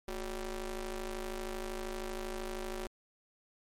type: ring-modulated tone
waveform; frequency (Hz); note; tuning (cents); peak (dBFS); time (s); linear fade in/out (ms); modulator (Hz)
sawtooth; 196.4; G3; +4; -30; 0.08-2.87; 2; 170
effects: MP3 64 kbps